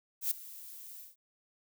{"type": "noise with ADSR envelope", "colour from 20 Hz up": "violet", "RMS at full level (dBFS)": -29, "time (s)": [0.21, 1.16], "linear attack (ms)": 100, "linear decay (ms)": 8, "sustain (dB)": -19, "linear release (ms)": 160, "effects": []}